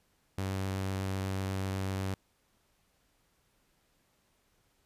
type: tone with vibrato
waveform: sawtooth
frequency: 95.9 Hz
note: G2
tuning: 37 cents flat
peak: -28 dBFS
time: 0.38-2.14 s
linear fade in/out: 0 ms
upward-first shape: triangle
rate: 8.1 Hz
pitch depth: 11 cents each way
effects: pink hiss -72 dBFS RMS until 4.85 s + resampled to 32000 Hz